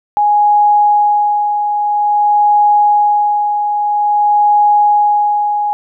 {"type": "tone with tremolo", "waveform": "sine", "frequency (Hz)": 830.6, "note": "G#5", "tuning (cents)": 0, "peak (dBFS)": -6, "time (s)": [0.17, 5.73], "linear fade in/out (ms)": 0, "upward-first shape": "sine", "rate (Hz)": 0.5, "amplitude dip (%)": 50, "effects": []}